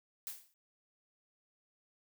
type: noise with exponential decay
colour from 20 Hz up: blue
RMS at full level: -39 dBFS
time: 0.27-0.54 s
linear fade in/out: 0 ms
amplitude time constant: 58 ms
effects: noise-tail reverb RT60 0.1 s tail -25 dB re dry